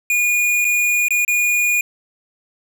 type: tone with dropouts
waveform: square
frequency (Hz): 2440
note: D#7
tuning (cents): -34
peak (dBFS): -15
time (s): 0.1-1.81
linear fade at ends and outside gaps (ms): 2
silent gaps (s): 0.646-0.65 / 1.084-1.106 / 1.249-1.279
effects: none